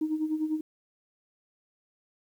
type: tone with tremolo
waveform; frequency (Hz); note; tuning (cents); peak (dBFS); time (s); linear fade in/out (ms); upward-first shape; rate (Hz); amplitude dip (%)
sine; 311.1; D#4; 0; -23; 0.01-0.61; 5; sine; 10; 70
effects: tanh soft clip ceiling -20 dBFS + 10-bit